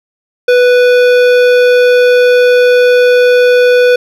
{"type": "tone with hard clipping", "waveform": "triangle", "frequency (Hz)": 493.9, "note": "B4", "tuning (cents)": 0, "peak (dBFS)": -6, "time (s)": [0.48, 3.96], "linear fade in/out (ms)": 5, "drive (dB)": 18, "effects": []}